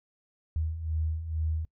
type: beating tone pair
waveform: sine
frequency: 77.7 / 79.9 Hz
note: D#2 / D#2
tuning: -2 / +47 cents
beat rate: 2.2 Hz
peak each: -35 / -29 dBFS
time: 0.56-1.65 s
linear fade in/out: 0 ms
effects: noise-tail reverb RT60 0.1 s tail -23 dB re dry